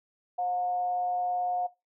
sine tone with frequency modulation, 719 Hz, F#5, 50 cents flat, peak -27 dBFS, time 0.38-1.67 s, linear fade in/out 10 ms, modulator 194 Hz, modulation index 0.28, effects noise-tail reverb RT60 0.2 s tail -17 dB re dry

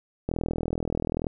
click train, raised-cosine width 2 ms, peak -14 dBFS, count 41, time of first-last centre 0.29-1.268 s, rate 40.9 Hz, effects none

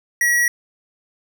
square tone, 1919 Hz, A#6, 50 cents sharp, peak -15 dBFS, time 0.21-0.48 s, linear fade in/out 2 ms, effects none

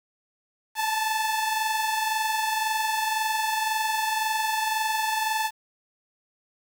sawtooth tone pair together, 871.1 / 893 Hz, A5 / A5, -18 / +25 cents, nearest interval unison, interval 43 cents, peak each -21 / -27 dBFS, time 0.75-5.51 s, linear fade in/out 50 ms, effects 8-bit

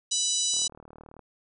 harmonic tone, 987.8 Hz, B5, in tune, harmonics 3 / 4 / 5 / 6 / 7 / 8 / 9, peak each -36 / -29 / -36 / -29 / -32 / -34 / -35 dBFS, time 0.11-0.68 s, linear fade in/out 10 ms
click train, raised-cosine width 1 ms, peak -33 dBFS, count 26, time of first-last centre 0.54-1.193 s, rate 38.3 Hz
effects none

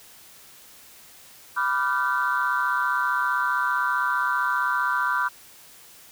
sine chord, G dominant seventh, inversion first, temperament equal with one note detuned, 987.8 / 1174.7 / 1396.9 / 1532.2 Hz, B5 / D6 / F6 / G6, 0 / 0 / 0 / -40 cents, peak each -26 dBFS, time 1.56-5.29 s, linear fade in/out 20 ms, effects tanh soft clip ceiling -13 dBFS + white hiss -49 dBFS RMS until 6.11 s

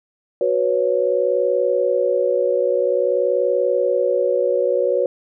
sine chord, F# suspended fourth, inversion none, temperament equal, 370 / 493.9 / 554.4 Hz, F#4 / B4 / C#5, 0 / 0 / 0 cents, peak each -22 / -19 / -19 dBFS, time 0.41-5.06 s, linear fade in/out 2 ms, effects none

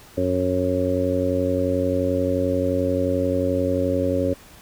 harmonic tone, 91.4 Hz, F#2, 21 cents flat, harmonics 1 / 2 / 3 / 4 / 5 / 6, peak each -27 / -32 / -24 / -30 / -27 / -23 dBFS, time 0.17-4.34 s, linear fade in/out 10 ms, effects pink hiss -47 dBFS RMS until 4.61 s

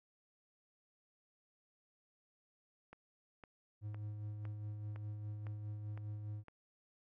click train, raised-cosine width 0.5 ms, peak -38 dBFS, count 8, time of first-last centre 2.93-6.483 s, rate 1.97 Hz
triangle tone with tremolo, 105.2 Hz, G#2, 23 cents sharp, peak -38 dBFS, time 3.81-6.44 s, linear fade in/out 50 ms, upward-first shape sine, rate 4.9 Hz, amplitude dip 35%
effects none

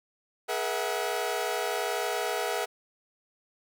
sawtooth tone cluster, 418.6 / 479.7 / 652 / 744 Hz, G#4 / A#4 / E5 / F#5, +14 / +50 / -19 / +9 cents, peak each -30 dBFS, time 0.48-2.66 s, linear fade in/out 20 ms, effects none

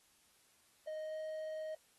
triangle tone with pitch glide, 622 to 626 Hz, D#5 to D#5, -1 to +10 cents, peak -38 dBFS, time 0.87-1.75 s, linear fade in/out 5 ms, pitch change +11 cents, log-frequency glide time 0.99-1.18 s, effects white hiss -70 dBFS RMS until 1.98 s + AAC 32 kbps

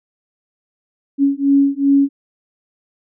sine beating tone pair, 277.2 / 279.8 Hz, C#4 / C#4, 0 / +16 cents, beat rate 2.6 Hz, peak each -14 dBFS, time 1.18-2.09 s, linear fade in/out 50 ms, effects none

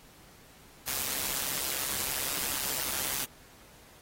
white noise with amplitude modulation, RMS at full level -29 dBFS, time 0.87-3.25 s, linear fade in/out 10 ms, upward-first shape sine, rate 136 Hz, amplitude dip 85%, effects pink hiss -56 dBFS RMS until 4.01 s + AAC 48 kbps

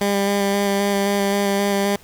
15% pulse tone with vibrato, 200 Hz, G3, 35 cents sharp, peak -11 dBFS, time 0.01-1.96 s, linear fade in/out 2 ms, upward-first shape square, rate 3.8 Hz, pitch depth 12 cents each way, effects pink hiss -48 dBFS RMS until 2.03 s

